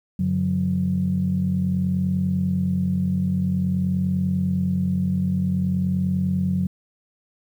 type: tone cluster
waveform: sine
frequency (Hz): 93.6 / 143.1 / 183.6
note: F#2 / D3 / F#3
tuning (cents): +20 / -45 / -13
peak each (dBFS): -26 / -27 / -20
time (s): 0.19-6.67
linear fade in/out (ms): 5
effects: tanh soft clip ceiling -11 dBFS + 9-bit